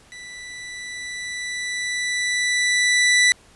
sawtooth tone with level ramp, 1975.5 Hz, B6, in tune, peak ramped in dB -33 to -9 dBFS, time 0.12-3.32 s, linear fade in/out 0 ms, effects pink hiss -52 dBFS RMS until 3.55 s + resampled to 24000 Hz

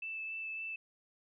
sine tone with vibrato, 2637 Hz, E7, in tune, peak -38 dBFS, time 0.02-0.76 s, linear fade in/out 5 ms, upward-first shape sine, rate 3.6 Hz, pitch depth 10 cents each way, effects none

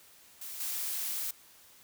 blue noise with level steps, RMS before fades -42 / -35 dBFS, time 0.41-1.31 s, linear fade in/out 5 ms, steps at 0.6 s, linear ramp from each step 5 ms, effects white hiss -58 dBFS RMS until 1.83 s

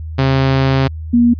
sawtooth / sine tone pair in turn, 134.1 / 238.5 Hz, C3 / A#3, +43 / +40 cents, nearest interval minor seventh, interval 997 cents, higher second, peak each -7 dBFS, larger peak neither, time 0.18-0.88 / 1.13-1.34 s, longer first, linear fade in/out 10 ms, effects added 79 Hz sine -23 dBFS peak until 1.39 s + resampled to 11025 Hz

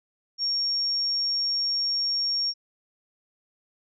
sine tone, 5540 Hz, F8, 15 cents flat, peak -23 dBFS, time 0.38-2.54 s, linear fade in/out 50 ms, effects none

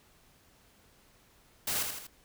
white noise with echo, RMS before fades -32 dBFS, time 1.67-1.83 s, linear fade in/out 5 ms, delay 80 ms, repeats 3, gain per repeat -5 dB, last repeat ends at 2.07 s, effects pink hiss -63 dBFS RMS until 2.24 s

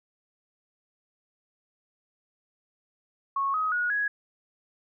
sine tone with pitch steps, 1100 / 1263.6 / 1451.5 / 1667.3 Hz, C#6 / D#6 / F#6 / G#6, -14 / +26 / -34 / +6 cents, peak -24 dBFS, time 3.36-4.08 s, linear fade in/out 5 ms, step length 180 ms, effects none

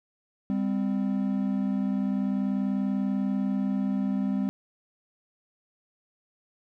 triangle tone pair together, 198.7 / 259.1 Hz, G3 / C4, +24 / -17 cents, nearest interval perfect fourth, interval 459 cents, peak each -24 / -27 dBFS, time 0.5-4.49 s, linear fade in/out 0 ms, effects none

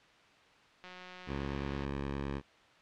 click train, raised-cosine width 0.2 ms, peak -30 dBFS, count 184, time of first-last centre 0.84-1.845 s, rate 182 Hz
10% pulse tone, 69.5 Hz, C#2, 5 cents sharp, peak -27 dBFS, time 1.26-2.42 s, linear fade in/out 50 ms
effects white hiss -61 dBFS RMS until 2.81 s + low-pass 3000 Hz 12 dB/octave

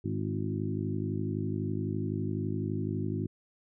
harmonic tone with a mistuned harmonic, 51.91 Hz, G#1, in tune, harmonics 2 / 3 / 4 / 5 / 6 / 7, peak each -34 / -36 / -37 / -38 / -39 / -39 dBFS, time 0.04-3.27 s, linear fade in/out 10 ms, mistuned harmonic 6, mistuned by +29 cents, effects none

